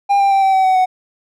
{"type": "tone with pitch steps", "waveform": "triangle", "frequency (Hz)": [802, 791.9, 781.9, 772, 762.3, 752.6, 743.1], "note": ["G5", "G5", "G5", "G5", "G5", "F#5", "F#5"], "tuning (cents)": [39, 17, -5, -27, -49, 29, 7], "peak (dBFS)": -8, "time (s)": [0.09, 0.86], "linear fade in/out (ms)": 20, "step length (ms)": 110, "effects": []}